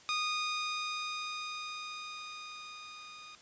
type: tone with level ramp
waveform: 15% pulse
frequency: 1233 Hz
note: D#6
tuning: 16 cents flat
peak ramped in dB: -24 to -42 dBFS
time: 0.09-3.35 s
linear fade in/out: 0 ms
effects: white hiss -57 dBFS RMS until 3.41 s + resampled to 16000 Hz